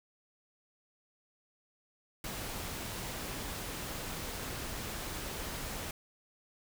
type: noise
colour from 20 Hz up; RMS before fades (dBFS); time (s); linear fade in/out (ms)
pink; -40; 2.24-5.91; 2
effects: none

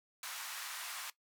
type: band-pass noise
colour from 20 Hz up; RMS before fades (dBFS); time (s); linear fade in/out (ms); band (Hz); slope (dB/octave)
pink; -44; 0.23-1.1; 2; 970 to 16000; 24
effects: noise-tail reverb RT60 0.1 s tail -17 dB re dry

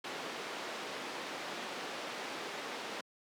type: band-pass noise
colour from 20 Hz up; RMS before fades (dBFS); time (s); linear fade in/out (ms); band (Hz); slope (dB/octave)
pink; -42; 0.04-3.01; 5; 330 to 4300; 12
effects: high-pass 150 Hz 12 dB/octave

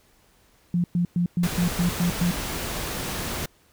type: tone bursts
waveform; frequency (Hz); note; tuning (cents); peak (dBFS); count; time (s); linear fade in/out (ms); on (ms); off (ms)
sine; 174.61; F3; 0; -19; 8; 0.74-2.31; 2; 100; 110
type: noise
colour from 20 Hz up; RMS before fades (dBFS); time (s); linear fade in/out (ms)
pink; -30; 1.43-3.46; 5
effects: pink hiss -60 dBFS RMS until 3.72 s

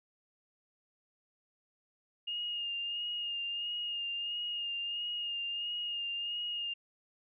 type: tone with vibrato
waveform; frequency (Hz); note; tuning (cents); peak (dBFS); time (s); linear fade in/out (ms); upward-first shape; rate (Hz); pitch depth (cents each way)
sine; 2838; F7; +27; -34; 2.27-6.74; 10; sine; 1.5; 27
effects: none

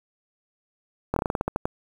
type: slowing click train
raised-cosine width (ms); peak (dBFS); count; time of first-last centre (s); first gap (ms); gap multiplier
1; -10; 11; 1.14-1.655; 23; 1.17
effects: 7-bit

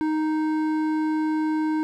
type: tone with hard clipping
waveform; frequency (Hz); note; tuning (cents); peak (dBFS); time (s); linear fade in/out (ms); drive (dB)
sine; 311.1; D#4; 0; -23; 0.01-1.83; 0; 10
effects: none

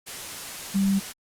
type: tone in noise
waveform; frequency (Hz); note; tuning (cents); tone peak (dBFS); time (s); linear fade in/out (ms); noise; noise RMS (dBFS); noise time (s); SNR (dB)
sine; 196; G3; 0; -19; 0.74-1; 20; white; -36; 0.06-1.13; +14
effects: low-pass 12000 Hz 12 dB/octave + Opus 48 kbps

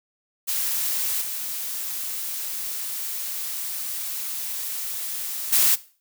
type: noise with level steps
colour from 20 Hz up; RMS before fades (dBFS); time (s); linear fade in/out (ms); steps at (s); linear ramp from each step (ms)
blue; -25 / -30 / -18; 0.47-5.76; 20; 1.21 / 5.52; 10
effects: noise-tail reverb RT60 0.4 s tail -18 dB re dry

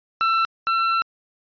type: tone pair in turn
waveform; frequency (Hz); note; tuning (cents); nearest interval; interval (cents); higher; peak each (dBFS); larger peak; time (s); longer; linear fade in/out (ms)
40% pulse; 1338 / 1345.8; E6 / E6; +25 / +35; unison; 10; second; -16 / -17; first; 0.21-0.45 / 0.67-1.02; second; 0
effects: resampled to 11025 Hz

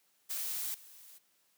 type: noise with level steps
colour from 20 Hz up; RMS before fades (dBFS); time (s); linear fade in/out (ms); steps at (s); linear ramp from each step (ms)
blue; -37 / -55; 0.29-1.19; 20; 0.74; 5
effects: white hiss -72 dBFS RMS until 1.57 s + high-pass 150 Hz 12 dB/octave

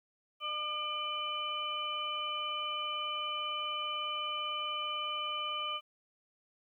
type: harmonic tone with a mistuned harmonic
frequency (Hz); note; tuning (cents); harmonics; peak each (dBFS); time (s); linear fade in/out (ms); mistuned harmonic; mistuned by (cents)
603; D5; +46; 1 / 2 / 4 / 5; -47 / -37 / -43 / -37; 0.4-5.81; 50; 4; -23
effects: 12-bit

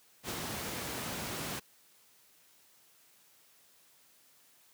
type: noise with ADSR envelope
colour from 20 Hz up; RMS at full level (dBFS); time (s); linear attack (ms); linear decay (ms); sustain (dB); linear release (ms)
pink; -36; 0.23-1.6; 64; 37; -2; 15
effects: white hiss -64 dBFS RMS until 4.73 s + high-pass 100 Hz 12 dB/octave

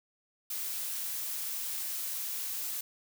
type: noise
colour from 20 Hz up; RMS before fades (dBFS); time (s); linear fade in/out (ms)
blue; -36; 0.5-2.81; 5
effects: none

